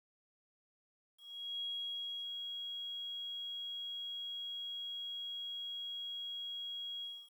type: tone with ADSR envelope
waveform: sine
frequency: 3300 Hz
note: G#7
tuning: 12 cents flat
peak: -37 dBFS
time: 1.17-7.3 s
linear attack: 430 ms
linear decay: 660 ms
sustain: -3 dB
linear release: 270 ms
effects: 11-bit